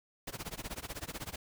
pink noise with tremolo, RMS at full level -39 dBFS, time 0.27-1.36 s, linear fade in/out 5 ms, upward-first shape sine, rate 16 Hz, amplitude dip 95%, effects none

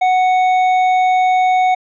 sine tone with hard clipping, 740 Hz, F#5, in tune, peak -12 dBFS, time 0.01-1.75 s, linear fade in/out 10 ms, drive 7 dB, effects resampled to 16000 Hz

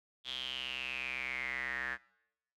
square tone with band-pass filter sweep, 64 Hz, C2, 38 cents flat, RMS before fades -39 dBFS, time 0.24-1.98 s, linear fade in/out 50 ms, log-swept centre 3400 to 1700 Hz, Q 9.6, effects noise-tail reverb RT60 0.8 s tail -21 dB re dry

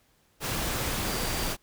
sine tone in noise, 4700 Hz, D8, 1 cent sharp, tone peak -41 dBFS, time 1.04-1.55 s, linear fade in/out 50 ms, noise pink, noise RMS -30 dBFS, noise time 0.4-1.57 s, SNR -14 dB, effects pink hiss -66 dBFS RMS until 1.62 s

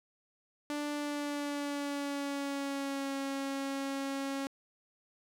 sawtooth tone with pitch glide, 293.7 to 274 Hz, D4 to C#4, 0 to -20 cents, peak -30 dBFS, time 0.7-4.47 s, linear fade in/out 0 ms, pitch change -120 cents, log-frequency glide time 0.92-3.15 s, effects low-pass 11000 Hz 12 dB/octave + 11-bit

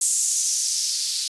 violet noise with band-pass filter sweep, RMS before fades -23 dBFS, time 0.01-1.28 s, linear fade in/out 5 ms, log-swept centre 7600 to 4300 Hz, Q 3.1, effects resampled to 24000 Hz

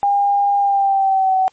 sine tone with pitch glide, 806 to 756.4 Hz, G5 to F#5, +48 to +38 cents, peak -12 dBFS, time 0.03-1.48 s, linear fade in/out 0 ms, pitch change -110 cents, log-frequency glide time 0.58-1.36 s, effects white hiss -56 dBFS RMS until 1.52 s + MP3 32 kbps

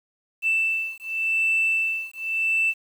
sine beating tone pair, 2656 / 2656.88 Hz, E7 / E7, +12 / +13 cents, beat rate 0.88 Hz, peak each -23 dBFS, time 0.42-2.74 s, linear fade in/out 50 ms, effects tanh soft clip ceiling -15 dBFS + 8-bit

